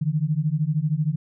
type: beating tone pair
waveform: sine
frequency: 146.83 / 159.83 Hz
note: D3 / D#3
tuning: 0 / +47 cents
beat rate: 13 Hz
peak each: -23 dBFS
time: 0.01-1.16 s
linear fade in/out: 10 ms
effects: none